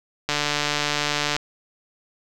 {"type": "click train", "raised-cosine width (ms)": 0.2, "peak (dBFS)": -5, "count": 159, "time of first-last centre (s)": [0.29, 1.365], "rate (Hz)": 147, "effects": []}